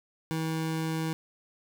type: tone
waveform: 25% pulse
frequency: 160.5 Hz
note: E3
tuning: 46 cents flat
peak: -25 dBFS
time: 0.31-1.13 s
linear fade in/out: 0 ms
effects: none